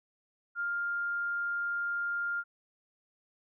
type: tone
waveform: sine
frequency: 1402 Hz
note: F6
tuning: 6 cents sharp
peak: -30 dBFS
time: 0.55-2.44 s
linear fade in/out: 50 ms
effects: none